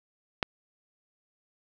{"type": "click", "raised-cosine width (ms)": 0.3, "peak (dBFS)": -9, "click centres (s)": 0.428, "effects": []}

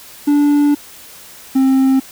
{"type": "tone pair in turn", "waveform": "triangle", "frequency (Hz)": [290.7, 265.6], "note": ["D4", "C4"], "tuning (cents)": [-18, 26], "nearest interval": "major second", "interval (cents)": 156, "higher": "first", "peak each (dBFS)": -7, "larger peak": "neither", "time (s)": [[0.27, 0.75], [1.55, 2]], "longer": "first", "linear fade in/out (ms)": 10, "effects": ["white hiss -38 dBFS RMS until 2.11 s"]}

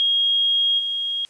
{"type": "tone with level steps", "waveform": "sine", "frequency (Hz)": 3266, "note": "G#7", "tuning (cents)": -30, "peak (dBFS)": [-16, -22], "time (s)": [0, 1.25], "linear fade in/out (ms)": 0, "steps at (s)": 0.78, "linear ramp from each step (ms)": 20, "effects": ["white hiss -55 dBFS RMS until 1.29 s", "resampled to 22050 Hz"]}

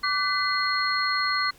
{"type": "tone cluster", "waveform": "sine", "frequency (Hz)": [1161, 1506, 2011, 4265], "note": ["D6", "F#6", "B6", "C8"], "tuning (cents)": [-20, 30, 31, 32], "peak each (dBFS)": [-26, -30, -28, -28], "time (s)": [0.03, 1.51], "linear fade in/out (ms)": 10, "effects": ["pink hiss -54 dBFS RMS until 1.58 s"]}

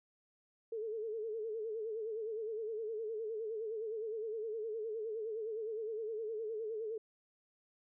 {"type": "tone with vibrato", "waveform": "sine", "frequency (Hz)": 440, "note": "A4", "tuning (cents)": 0, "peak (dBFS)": -37, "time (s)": [0.72, 6.98], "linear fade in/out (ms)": 5, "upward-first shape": "sine", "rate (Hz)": 9.7, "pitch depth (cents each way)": 81, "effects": []}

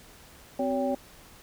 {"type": "tone cluster", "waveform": "sine", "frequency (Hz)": [258.6, 377.3, 565, 790], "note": ["C4", "F#4", "C#5", "G5"], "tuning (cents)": [-20, 34, 33, 13], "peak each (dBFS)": [-29, -37, -28, -33], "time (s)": [0.59, 0.95], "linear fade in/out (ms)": 5, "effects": ["pink hiss -52 dBFS RMS until 1.42 s"]}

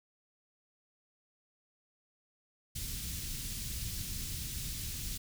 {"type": "band-stop noise", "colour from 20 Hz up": "pink", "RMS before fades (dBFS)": -39, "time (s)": [2.75, 5.18], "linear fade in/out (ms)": 10, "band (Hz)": [140, 3900], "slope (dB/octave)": 12, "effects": []}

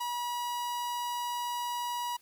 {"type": "tone", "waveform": "45% pulse", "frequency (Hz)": 967, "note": "B5", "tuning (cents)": -37, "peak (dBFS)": -32, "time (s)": [0, 2.17], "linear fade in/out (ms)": 10, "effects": ["white hiss -64 dBFS RMS until 2.21 s"]}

